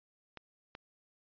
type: clicks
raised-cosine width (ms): 0.3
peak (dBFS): -29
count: 2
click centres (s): 0.373 / 0.751
effects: resampled to 11025 Hz